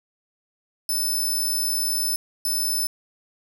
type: tone bursts at uneven times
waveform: 10% pulse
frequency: 5274 Hz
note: E8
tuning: in tune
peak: -16 dBFS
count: 2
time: 0.89-2.16 / 2.45-2.87 s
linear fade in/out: 2 ms
effects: 9-bit